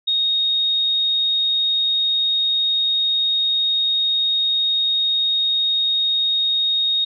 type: tone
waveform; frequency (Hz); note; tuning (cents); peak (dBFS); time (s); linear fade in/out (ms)
sine; 3729; A#7; 0; -16; 0.07-7.05; 10
effects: none